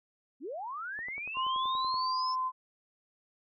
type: linear sweep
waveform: sine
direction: up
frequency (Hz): 227.4 to 5380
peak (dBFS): -36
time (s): 0.4-2.36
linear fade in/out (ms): 50
type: click train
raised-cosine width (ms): 1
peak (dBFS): -35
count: 11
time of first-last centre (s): 0.99-1.942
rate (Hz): 10.5
type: tone with pitch glide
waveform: sine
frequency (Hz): 1044 to 1029.6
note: C6 to C6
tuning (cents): -4 to -28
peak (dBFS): -29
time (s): 1.34-2.52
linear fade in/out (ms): 50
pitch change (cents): -24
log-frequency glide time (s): 1.86-1.96
effects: none